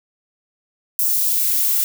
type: noise with high-pass filter sweep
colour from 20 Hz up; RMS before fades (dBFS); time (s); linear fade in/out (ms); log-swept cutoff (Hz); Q
violet; -18; 0.99-1.84; 0; 6100 to 630; 0.8
effects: none